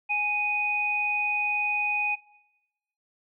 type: tone pair together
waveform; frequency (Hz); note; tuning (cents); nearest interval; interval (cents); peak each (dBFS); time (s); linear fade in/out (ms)
sine; 830.6 / 2489; G#5 / D#7; 0 / 0; octave + perfect fifth; 1900; -31 / -24; 0.09-2.16; 20
effects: noise-tail reverb RT60 1.0 s tail -21 dB re dry